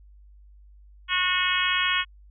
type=harmonic tone; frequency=364.7 Hz; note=F#4; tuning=25 cents flat; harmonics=3 / 4 / 5 / 6 / 7 / 8 / 9; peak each=-29 / -29 / -29 / -29 / -29 / -29 / -29 dBFS; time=1.08-2.05 s; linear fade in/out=50 ms; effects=added 50 Hz sine -48 dBFS peak until 2.3 s